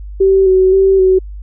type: tone with vibrato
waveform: sine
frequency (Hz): 380.3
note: F#4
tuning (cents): +48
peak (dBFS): -6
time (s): 0.2-1.19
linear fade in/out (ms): 10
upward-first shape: square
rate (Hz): 1.9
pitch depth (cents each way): 24
effects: added 50 Hz sine -25 dBFS peak until 1.42 s